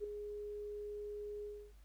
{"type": "tone with ADSR envelope", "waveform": "sine", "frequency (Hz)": 415.5, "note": "G#4", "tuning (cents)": 1, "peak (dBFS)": -35, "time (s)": [0, 1.73], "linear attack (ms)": 41, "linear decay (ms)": 4, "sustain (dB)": -7, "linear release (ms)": 290, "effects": ["added 50 Hz sine -57 dBFS peak until 1.84 s", "pink hiss -72 dBFS RMS until 1.84 s"]}